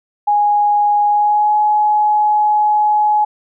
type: tone with pitch glide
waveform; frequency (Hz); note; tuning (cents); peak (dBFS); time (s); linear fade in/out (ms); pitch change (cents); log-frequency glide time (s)
sine; 828 to 843.4; G#5 to G#5; -5 to +26; -10; 0.27-3.25; 10; +31; 1.08-1.55
effects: none